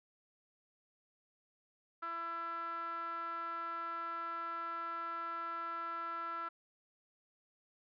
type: tone with band-pass filter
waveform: sawtooth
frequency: 335 Hz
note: E4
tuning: 28 cents sharp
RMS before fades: -41 dBFS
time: 2.02-6.49 s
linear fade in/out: 10 ms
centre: 1300 Hz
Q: 7.9
effects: resampled to 11025 Hz